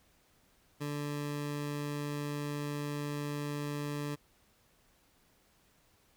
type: tone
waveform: 20% pulse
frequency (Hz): 146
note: D3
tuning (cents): -10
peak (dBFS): -30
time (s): 0.8-4.16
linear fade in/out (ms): 20
effects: pink hiss -68 dBFS RMS until 6.16 s